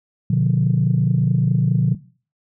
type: chord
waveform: sine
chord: B diminished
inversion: none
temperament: just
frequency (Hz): 123.47 / 148.16 / 177.8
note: B2 / D3 / F3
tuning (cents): 0 / +16 / +31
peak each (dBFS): -18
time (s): 0.3-1.95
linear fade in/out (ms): 5
effects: noise-tail reverb RT60 0.4 s tail -17 dB re dry + tanh soft clip ceiling -7 dBFS